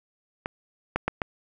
clicks, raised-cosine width 0.5 ms, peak -14 / -9 / -9 / -11 dBFS, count 4, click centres 0.459 / 0.96 / 1.08 / 1.218 s, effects none

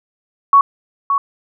sine tone with echo, 1116 Hz, C#6, 11 cents sharp, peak -5 dBFS, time 0.53-0.61 s, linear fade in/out 2 ms, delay 570 ms, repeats 1, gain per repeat -7 dB, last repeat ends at 1.18 s, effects none

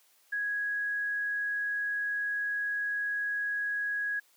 sine tone, 1661.2 Hz, G#6, in tune, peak -29 dBFS, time 0.32-4.2 s, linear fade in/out 10 ms, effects white hiss -65 dBFS RMS until 4.36 s + high-pass 400 Hz 12 dB/octave

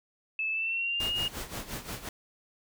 sine tone with pitch glide, 2617 to 2854 Hz, E7 to F7, -13 to +37 cents, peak -28 dBFS, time 0.39-1.28 s, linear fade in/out 2 ms, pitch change +150 cents, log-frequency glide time 0.51-1.11 s
pink noise with tremolo, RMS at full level -36 dBFS, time 1-2.09 s, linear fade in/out 2 ms, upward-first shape sine, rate 5.7 Hz, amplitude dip 75%
effects none

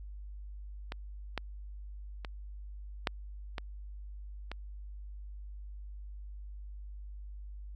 clicks, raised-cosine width 0.3 ms, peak -22 / -17 / -24 / -12 / -20 / -23 dBFS, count 6, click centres 0.921 / 1.377 / 2.248 / 3.072 / 3.582 / 4.516 s, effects added 50 Hz sine -42 dBFS peak until 7.75 s

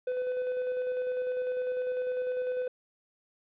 triangle tone with tremolo, 503 Hz, B4, 32 cents sharp, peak -26 dBFS, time 0.07-2.68 s, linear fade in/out 5 ms, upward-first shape square, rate 10 Hz, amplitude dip 25%, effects resampled to 8000 Hz + 11-bit

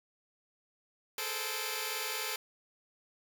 5% pulse tone cluster, 425.6 / 447.2 / 519 / 2356 Hz, G#4 / A4 / C5 / D7, +42 / +28 / -14 / +5 cents, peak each -29 dBFS, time 1.18-2.36 s, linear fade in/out 2 ms, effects none

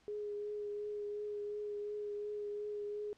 sine tone with vibrato, 415.3 Hz, G#4, in tune, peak -38 dBFS, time 0.08-3.13 s, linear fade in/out 0 ms, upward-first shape triangle, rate 2.8 Hz, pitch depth 18 cents each way, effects pink hiss -69 dBFS RMS until 3.17 s + low-pass 6000 Hz 12 dB/octave

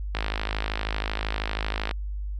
click train, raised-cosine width 0.3 ms, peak -11 dBFS, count 94, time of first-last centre 0.15-1.911 s, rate 52.8 Hz, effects added 50 Hz sine -28 dBFS peak until 2.39 s + MP3 96 kbps

